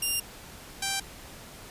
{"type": "tone pair in turn", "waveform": "5% pulse", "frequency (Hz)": [2794, 784], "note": ["F7", "G5"], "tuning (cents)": [0, 0], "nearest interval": "octave + minor seventh", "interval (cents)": 2200, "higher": "first", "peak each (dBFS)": [-16, -16], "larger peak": "neither", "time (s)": [[0.02, 0.2], [0.82, 1]], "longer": "neither", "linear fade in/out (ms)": 5, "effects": ["pink hiss -46 dBFS RMS until 1.7 s", "resampled to 32000 Hz"]}